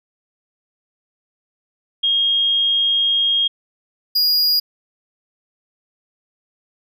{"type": "tone pair in turn", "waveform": ["sine", "square"], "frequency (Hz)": [3250, 4869], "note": ["G#7", "D#8"], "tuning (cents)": [-38, -38], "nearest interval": "perfect fifth", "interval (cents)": 700, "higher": "second", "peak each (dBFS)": -14, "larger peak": "neither", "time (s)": [[2.03, 3.48], [4.15, 4.6]], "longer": "first", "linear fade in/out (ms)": 10, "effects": []}